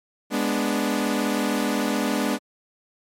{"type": "chord", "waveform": "sawtooth", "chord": "G# diminished", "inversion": "none", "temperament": "equal", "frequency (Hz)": [207.7, 246.9, 293.7], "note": ["G#3", "B3", "D4"], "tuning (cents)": [0, 0, 0], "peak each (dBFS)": -22, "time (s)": [0.3, 2.39], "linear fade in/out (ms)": 50, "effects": ["MP3 64 kbps"]}